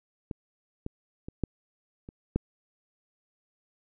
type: clicks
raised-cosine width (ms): 3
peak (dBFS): -21 / -21 / -25 / -14 / -29 / -12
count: 6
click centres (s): 0.312 / 0.864 / 1.285 / 1.437 / 2.089 / 2.36
effects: none